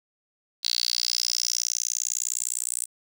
10% pulse tone with high-pass filter sweep, 59.8 Hz, A#1, 45 cents sharp, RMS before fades -28 dBFS, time 0.63-2.86 s, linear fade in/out 20 ms, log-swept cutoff 4200 to 8500 Hz, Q 7.1, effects none

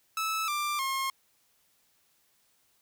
sawtooth tone with pitch steps, 1306 / 1183.9 / 1073.1 Hz, E6 / D6 / C6, -17 / +14 / +43 cents, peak -25 dBFS, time 0.17-1.1 s, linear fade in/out 2 ms, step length 310 ms, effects white hiss -69 dBFS RMS until 2.81 s

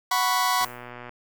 sawtooth chord, F# suspended fourth, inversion none, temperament just, 740 / 986.7 / 1110 Hz, F#5 / B5 / C#6, 0 / -2 / +2 cents, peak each -23 / -20 / -21 dBFS, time 0.11-0.65 s, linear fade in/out 5 ms
click train, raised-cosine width 0.5 ms, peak -24 dBFS, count 60, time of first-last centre 0.61-1.094 s, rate 122 Hz
violet noise with exponential decay, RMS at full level -38 dBFS, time 0.63-0.92 s, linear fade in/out 1 ms, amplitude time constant 63 ms
effects none

